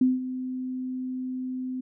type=tone with ADSR envelope; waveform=sine; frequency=256.1 Hz; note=C4; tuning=37 cents flat; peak=-16 dBFS; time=0.01-1.81 s; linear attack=5 ms; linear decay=180 ms; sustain=-13 dB; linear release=10 ms; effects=none